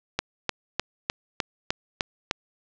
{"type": "click train", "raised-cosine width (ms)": 0.2, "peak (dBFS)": -6, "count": 8, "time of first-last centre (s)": [0.19, 2.311], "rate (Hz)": 3.3, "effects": ["low-pass 6000 Hz 12 dB/octave", "8-bit"]}